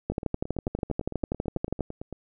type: two click trains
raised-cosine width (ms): 2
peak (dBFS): -13 / -22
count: 22 / 19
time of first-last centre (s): 0.1-1.807 / 0.12-2.127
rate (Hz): 12.3 / 8.97
effects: none